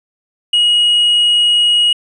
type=tone with tanh clipping; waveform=sine; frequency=2895 Hz; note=F#7; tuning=38 cents flat; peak=-9 dBFS; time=0.53-1.93 s; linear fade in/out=5 ms; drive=2 dB; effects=resampled to 24000 Hz